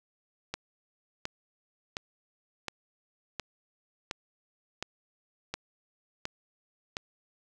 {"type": "click train", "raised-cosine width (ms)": 0.2, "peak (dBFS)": -16, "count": 10, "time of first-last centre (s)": [0.54, 6.969], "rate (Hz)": 1.4, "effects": []}